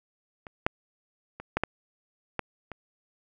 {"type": "clicks", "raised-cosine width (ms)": 0.5, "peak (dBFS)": [-26, -7, -24, -10, -10, -13, -23], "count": 7, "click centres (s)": [0.468, 0.665, 1.4, 1.57, 1.636, 2.393, 2.717], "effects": []}